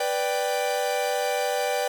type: chord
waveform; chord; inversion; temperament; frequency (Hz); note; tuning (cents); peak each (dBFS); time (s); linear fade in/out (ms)
45% pulse; G major; first; equal; 493.9 / 587.3 / 784; B4 / D5 / G5; 0 / 0 / 0; -28; 0-1.88; 5
effects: none